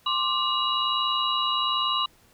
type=tone cluster; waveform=sine; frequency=1054 / 1175 / 2864 / 3901 Hz; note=C6 / D6 / F7 / B7; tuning=+12 / +1 / +43 / -22 cents; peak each=-28 dBFS; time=0.06-2.06 s; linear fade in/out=5 ms; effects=pink hiss -59 dBFS RMS until 2.33 s